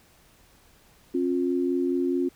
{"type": "tone pair together", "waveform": "sine", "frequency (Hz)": [269.8, 354.5], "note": ["C#4", "F4"], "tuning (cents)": [-47, 26], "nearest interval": "perfect fourth", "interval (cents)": 473, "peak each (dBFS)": -25, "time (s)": [1.14, 2.29], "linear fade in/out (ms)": 10, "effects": ["pink hiss -58 dBFS RMS until 2.35 s"]}